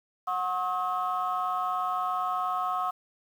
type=tone cluster; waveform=sine; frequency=733 / 1084 / 1276 Hz; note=F#5 / C#6 / D#6; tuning=-16 / -39 / +43 cents; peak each=-30 dBFS; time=0.27-2.91 s; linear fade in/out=10 ms; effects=tanh soft clip ceiling -20 dBFS + 9-bit